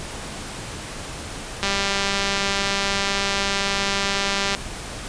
click train, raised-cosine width 0.2 ms, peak -5 dBFS, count 579, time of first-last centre 1.63-4.549 s, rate 198 Hz, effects pink hiss -33 dBFS RMS until 5.08 s + resampled to 22050 Hz

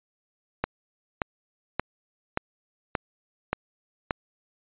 click train, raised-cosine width 0.5 ms, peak -9 dBFS, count 7, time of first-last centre 0.64-4.108 s, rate 1.73 Hz, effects resampled to 8000 Hz

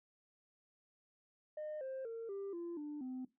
sine tone with pitch steps, 610 / 528 / 457 / 395.5 / 342.4 / 296.3 / 256.5 Hz, D#5 / C5 / A#4 / G4 / F4 / D4 / C4, -34 / +16 / -34 / +15 / -34 / +15 / -34 cents, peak -39 dBFS, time 1.57-3.25 s, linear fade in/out 5 ms, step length 240 ms, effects noise-tail reverb RT60 0.2 s tail -17 dB re dry + tanh soft clip ceiling -39 dBFS

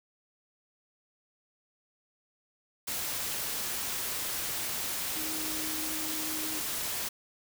sine tone in noise, 312.5 Hz, D#4, 8 cents sharp, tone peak -40 dBFS, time 5.16-6.6 s, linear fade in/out 10 ms, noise white, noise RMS -34 dBFS, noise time 2.87-7.09 s, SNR -9 dB, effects none

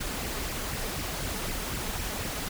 pink noise with flanger, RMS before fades -33 dBFS, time 0-2.49 s, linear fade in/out 10 ms, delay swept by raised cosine 0.38 to 4.78 ms, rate 4 Hz, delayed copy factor +0.6, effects none

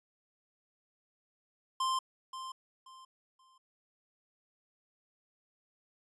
square tone with echo, 1046.5 Hz, C6, in tune, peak -30 dBFS, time 1.8-1.99 s, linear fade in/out 5 ms, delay 530 ms, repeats 3, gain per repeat -11 dB, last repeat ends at 3.58 s, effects resampled to 24000 Hz

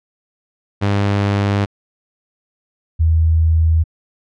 sawtooth / sine tone pair in turn, 100.8 / 80.78 Hz, G2 / E2, +49 / -35 cents, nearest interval major third, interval 384 cents, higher first, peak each -10 dBFS, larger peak neither, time 0.81-1.66 / 2.99-3.84 s, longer neither, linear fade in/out 20 ms, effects low-pass 4000 Hz 12 dB/octave

